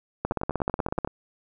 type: two click trains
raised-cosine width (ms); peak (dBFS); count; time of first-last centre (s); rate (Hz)
1; -11 / -17; 14 / 9; 0.25-1.048 / 0.32-1.075; 16.3 / 10.6
effects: none